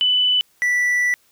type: tone pair in turn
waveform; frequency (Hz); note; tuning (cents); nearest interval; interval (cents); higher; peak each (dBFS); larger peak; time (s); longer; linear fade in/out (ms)
sine / triangle; 2991 / 1965.1; F#7 / B6; +18 / -9; perfect fifth; 727; first; -14; neither; 0.01-0.41 / 0.62-1.14; second; 0
effects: white hiss -59 dBFS RMS until 1.31 s

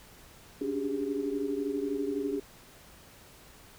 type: tone cluster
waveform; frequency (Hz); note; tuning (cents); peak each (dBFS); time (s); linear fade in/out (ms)
sine; 283.4 / 295.5 / 385.2 / 408.9; C#4 / D4 / G4 / G#4; +38 / +11 / -30 / -27; -33 / -39 / -37 / -33; 0.61-2.4; 5
effects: pink hiss -54 dBFS RMS until 3.78 s

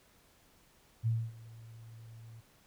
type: tone with ADSR envelope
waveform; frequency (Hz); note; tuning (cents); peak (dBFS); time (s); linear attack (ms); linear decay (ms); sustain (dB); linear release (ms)
sine; 113.6; A#2; -44; -26; 1.03-2.41; 37; 250; -22; 14
effects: pink hiss -65 dBFS RMS until 2.66 s

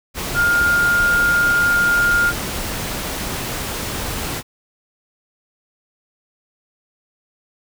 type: tone in noise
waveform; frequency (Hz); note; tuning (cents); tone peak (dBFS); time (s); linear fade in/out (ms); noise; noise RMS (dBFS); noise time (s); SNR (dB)
sine; 1412; F6; +19; -13; 0.34-2.33; 50; pink; -25; 0.14-4.43; +9
effects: none

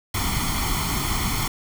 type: noise with comb filter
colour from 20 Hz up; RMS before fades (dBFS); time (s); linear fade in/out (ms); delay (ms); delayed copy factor
pink; -24; 0.14-1.48; 5; 0.92; +0.8
effects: none

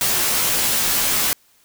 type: noise with comb filter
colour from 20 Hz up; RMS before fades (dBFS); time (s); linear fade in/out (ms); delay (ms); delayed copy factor
white; -19; 0.01-1.33; 0; 15; -0.85
effects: white hiss -57 dBFS RMS until 1.64 s

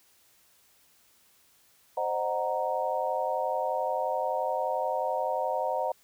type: chord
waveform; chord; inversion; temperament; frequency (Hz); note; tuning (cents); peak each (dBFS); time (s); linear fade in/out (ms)
sine; C half-diminished seventh; none; equal with one note detuned; 523.3 / 614.8 / 740 / 932.3; C5 / Eb5 / Gb5 / Bb5; 0 / -21 / 0 / 0; -32; 1.97-5.92; 5
effects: white hiss -63 dBFS RMS until 6.03 s

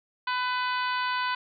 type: harmonic tone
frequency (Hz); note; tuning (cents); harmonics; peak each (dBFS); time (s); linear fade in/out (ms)
500; B4; +21; 2 / 3 / 4 / 5 / 6 / 7 / 8 / 9; -28 / -31 / -38 / -38 / -39 / -42 / -42 / -43; 0.27-1.35; 5
effects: none

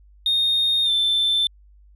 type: tone with pitch glide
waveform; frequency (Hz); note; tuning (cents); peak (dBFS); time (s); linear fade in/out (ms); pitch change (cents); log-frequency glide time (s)
sine; 3690 to 3542; A#7 to A7; -18 to +11; -15; 0.26-1.47; 2; -71; 0.84-0.91
effects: tanh soft clip ceiling -15 dBFS + added 50 Hz sine -48 dBFS peak until 1.95 s

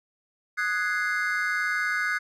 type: chord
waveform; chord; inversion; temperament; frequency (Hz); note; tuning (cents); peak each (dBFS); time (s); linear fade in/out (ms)
triangle; Ab dominant seventh; second; equal; 1244.5 / 1480 / 1661.2 / 2093; Eb6 / Gb6 / Ab6 / C7; 0 / 0 / 0 / 0; -31 / -26 / -28 / -29; 0.57-2.19; 20
effects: none

